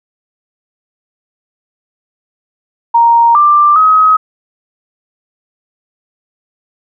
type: tone with pitch steps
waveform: sine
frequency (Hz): 933 / 1183 / 1269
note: A#5 / D6 / D#6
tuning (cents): +1 / +12 / +34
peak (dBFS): -4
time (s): 2.94-4.17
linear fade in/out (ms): 10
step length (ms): 410
effects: none